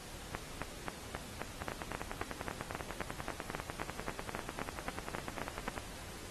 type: two click trains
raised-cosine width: 0.5 ms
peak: -23 / -21 dBFS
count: 43 / 21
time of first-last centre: 1.62-5.778 / 0.35-5.683 s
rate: 10.1 / 3.75 Hz
effects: pink hiss -49 dBFS RMS until 6.3 s + AAC 32 kbps